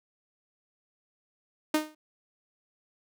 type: tone with exponential decay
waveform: sawtooth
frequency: 307.6 Hz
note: D#4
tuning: 20 cents flat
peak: -16 dBFS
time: 1.74-1.95 s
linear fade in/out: 5 ms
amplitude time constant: 45 ms
effects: none